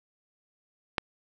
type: click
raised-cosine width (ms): 0.3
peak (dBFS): -9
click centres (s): 0.982
effects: none